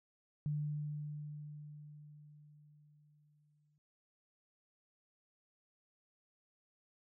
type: tone with exponential decay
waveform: sine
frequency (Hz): 148.8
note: D3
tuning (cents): +23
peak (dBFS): -33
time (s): 0.46-3.78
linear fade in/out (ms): 0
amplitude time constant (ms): 720
effects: none